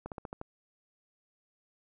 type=slowing click train; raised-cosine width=1 ms; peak=-25 dBFS; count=6; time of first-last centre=0.06-0.414 s; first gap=58 ms; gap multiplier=1.1; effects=none